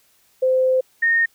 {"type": "tone pair in turn", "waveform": "sine", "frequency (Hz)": [517, 1842.4], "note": ["C5", "A#6"], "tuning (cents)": [-21, -21], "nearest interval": "octave + minor seventh", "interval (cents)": 2200, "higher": "second", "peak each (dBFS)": -14, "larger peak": "neither", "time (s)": [[0.42, 0.81], [1.02, 1.26]], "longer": "first", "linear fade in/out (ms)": 10, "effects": ["white hiss -59 dBFS RMS until 1.34 s"]}